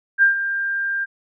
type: tone with ADSR envelope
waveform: sine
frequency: 1594 Hz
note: G6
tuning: 28 cents sharp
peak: -9 dBFS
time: 0.18-1.06 s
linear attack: 44 ms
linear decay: 120 ms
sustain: -11 dB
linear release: 28 ms
effects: none